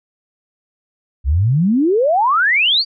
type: exponential sweep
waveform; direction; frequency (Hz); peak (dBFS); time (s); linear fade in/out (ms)
sine; up; 61.74 to 4781; -11; 1.24-2.85; 50
effects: none